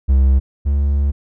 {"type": "tone pair in turn", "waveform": "triangle", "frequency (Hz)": [66.7, 70.67], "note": ["C2", "C#2"], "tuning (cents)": [34, 34], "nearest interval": "minor second", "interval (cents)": 100, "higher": "second", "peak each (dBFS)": [-7, -11], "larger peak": "first", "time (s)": [[0.08, 0.4], [0.65, 1.12]], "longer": "second", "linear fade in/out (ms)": 20, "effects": []}